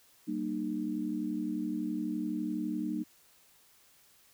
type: tone cluster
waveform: sine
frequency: 193.1 / 232.8 / 304.5 Hz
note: G3 / A#3 / D#4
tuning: -26 / -2 / -37 cents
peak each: -38 / -36 / -34 dBFS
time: 0.27-3.04 s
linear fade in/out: 20 ms
effects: white hiss -63 dBFS RMS until 4.33 s